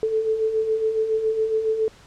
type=beating tone pair; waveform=sine; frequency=433.9 / 441.1 Hz; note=A4 / A4; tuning=-24 / +4 cents; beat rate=7.2 Hz; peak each=-28 / -20 dBFS; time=0.03-1.88 s; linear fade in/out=0 ms; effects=pink hiss -50 dBFS RMS until 2.06 s + low-pass 7000 Hz 12 dB/octave